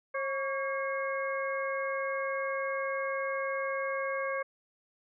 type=harmonic tone with a mistuned harmonic; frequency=540 Hz; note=C#5; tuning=45 cents flat; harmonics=1 / 2 / 3 / 4; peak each=-33 / -36 / -38 / -39 dBFS; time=0.14-4.43 s; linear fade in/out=10 ms; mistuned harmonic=2; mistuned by=+72 cents; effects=none